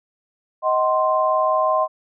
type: chord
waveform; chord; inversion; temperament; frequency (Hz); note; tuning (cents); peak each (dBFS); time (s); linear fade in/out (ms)
sine; C diminished; first; just; 627.9 / 753.5 / 1046.5; Eb5 / Gb5 / C6; +16 / +31 / 0; -19 / -24 / -19; 0.62-1.88; 50
effects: none